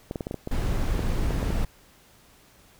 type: clicks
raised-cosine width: 2 ms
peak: -17 dBFS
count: 11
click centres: 0.111 / 0.158 / 0.208 / 0.269 / 0.311 / 0.343 / 0.474 / 0.993 / 1.307 / 1.429 / 1.505 s
type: noise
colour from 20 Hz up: brown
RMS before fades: -25 dBFS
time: 0.51-1.65 s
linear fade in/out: 5 ms
effects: pink hiss -56 dBFS RMS until 2.79 s